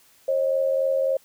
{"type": "tone pair together", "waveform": "sine", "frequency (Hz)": [538, 621.5], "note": ["C5", "D#5"], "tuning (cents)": [48, -2], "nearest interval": "major second", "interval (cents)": 250, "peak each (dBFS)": [-20, -27], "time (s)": [0.28, 1.17], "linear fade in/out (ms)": 5, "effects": ["white hiss -57 dBFS RMS until 1.24 s"]}